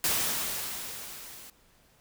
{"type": "noise with level ramp", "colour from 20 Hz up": "white", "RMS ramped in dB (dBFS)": [-26, -48], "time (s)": [0.04, 1.5], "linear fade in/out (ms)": 2, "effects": ["pink hiss -63 dBFS RMS until 2 s"]}